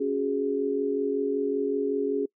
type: chord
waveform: sine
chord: C# suspended fourth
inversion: none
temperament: equal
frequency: 277.2 / 370 / 415.3 Hz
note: C#4 / F#4 / G#4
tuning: 0 / 0 / 0 cents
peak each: -29 / -32 / -26 dBFS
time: 0-2.26 s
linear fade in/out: 10 ms
effects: noise-tail reverb RT60 0.1 s tail -25 dB re dry